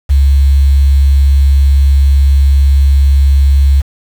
sine tone with quantisation, 68.9 Hz, C#2, 10 cents flat, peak -4 dBFS, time 0.09-3.82 s, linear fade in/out 20 ms, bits 5, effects none

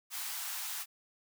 white high-pass noise, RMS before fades -39 dBFS, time 0.1-0.86 s, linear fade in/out 50 ms, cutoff 740 Hz, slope 48 dB/octave, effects none

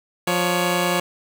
10% pulse tone pair together, 176.5 / 559.8 Hz, F3 / C#5, +19 / +17 cents, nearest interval octave + minor sixth, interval 1998 cents, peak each -12 / -15 dBFS, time 0.27-1 s, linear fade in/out 5 ms, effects none

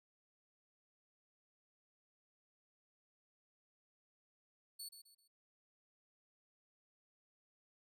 20% pulse tone with echo, 4435 Hz, C#8, in tune, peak -40 dBFS, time 4.79-4.89 s, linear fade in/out 10 ms, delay 130 ms, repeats 3, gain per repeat -9 dB, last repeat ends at 5.28 s, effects none

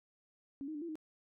sine tone with pitch steps, 277.1 / 312.3 / 293.8 / 338.5 / 311.4 Hz, C#4 / D#4 / D4 / E4 / D#4, -1 / +7 / +1 / +46 / +2 cents, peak -39 dBFS, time 0.61-0.955 s, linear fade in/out 0 ms, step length 69 ms, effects none

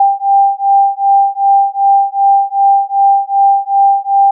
sine beating tone pair, 791 / 793.6 Hz, G5 / G5, +15 / +21 cents, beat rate 2.6 Hz, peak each -10 dBFS, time 0-4.31 s, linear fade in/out 5 ms, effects none

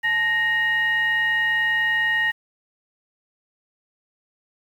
sine tone with frequency modulation, 1864.7 Hz, A#6, in tune, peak -18 dBFS, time 0.03-2.32 s, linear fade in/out 20 ms, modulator 999 Hz, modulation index 0.45, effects 8-bit

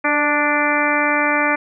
harmonic tone with a mistuned harmonic, 293.7 Hz, D4, in tune, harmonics 1 / 2 / 3 / 4 / 5 / 6 / 7 / 8, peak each -23 / -23 / -23 / -23 / -23 / -23 / -23 / -23 dBFS, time 0.04-1.56 s, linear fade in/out 10 ms, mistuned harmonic 2, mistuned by +18 cents, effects none

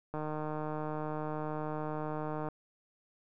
click train, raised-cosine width 1 ms, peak -24 dBFS, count 360, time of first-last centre 0.14-2.486 s, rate 153 Hz, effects none

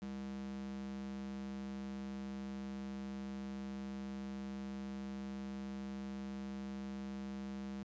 square tone with high-pass filter, 66.9 Hz, C2, 39 cents sharp, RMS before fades -44 dBFS, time 0.02-7.83 s, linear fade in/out 0 ms, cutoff 170 Hz, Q 6.3, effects resampled to 16000 Hz

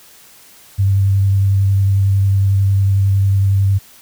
sine tone with vibrato, 98 Hz, G2, in tune, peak -10 dBFS, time 0.78-3.79 s, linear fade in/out 20 ms, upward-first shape sine, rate 11 Hz, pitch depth 14 cents each way, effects white hiss -44 dBFS RMS until 4.01 s

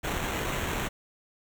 pink noise with sample-and-hold, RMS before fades -31 dBFS, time 0.03-0.89 s, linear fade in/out 20 ms, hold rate 4900 Hz, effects none

